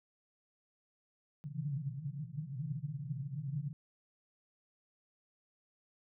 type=band-pass noise; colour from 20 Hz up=pink; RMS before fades=-40 dBFS; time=1.44-3.73 s; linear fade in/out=0 ms; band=130 to 160 Hz; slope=96 dB/octave; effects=none